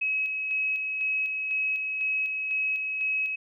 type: tone with tremolo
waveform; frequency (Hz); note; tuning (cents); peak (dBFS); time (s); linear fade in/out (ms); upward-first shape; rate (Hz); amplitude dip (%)
sine; 2559; D#7; +48; -24; 0.01-3.36; 10; square; 2; 35
effects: none